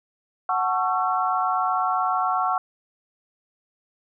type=chord; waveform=sine; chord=F# minor seventh; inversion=none; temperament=equal with one note detuned; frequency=740 / 880 / 1108.7 / 1346.2 Hz; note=F#5 / A5 / C#6 / E6; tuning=0 / 0 / 0 / +36 cents; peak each=-24 / -30 / -25 / -26 dBFS; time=0.49-2.58 s; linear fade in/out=2 ms; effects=none